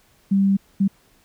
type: tone bursts at uneven times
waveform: sine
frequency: 196 Hz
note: G3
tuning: in tune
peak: -14 dBFS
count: 2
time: 0.31-0.57 / 0.8-0.88 s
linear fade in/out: 10 ms
effects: pink hiss -58 dBFS RMS until 1.24 s